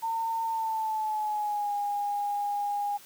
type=tone with pitch glide; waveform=sine; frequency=907 to 817.4 Hz; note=A#5 to G#5; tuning=-48 to -28 cents; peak=-27 dBFS; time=0.02-2.98 s; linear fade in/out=20 ms; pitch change=-180 cents; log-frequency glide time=0.44-1.74 s; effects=white hiss -52 dBFS RMS until 3.05 s + high-pass 80 Hz 12 dB/octave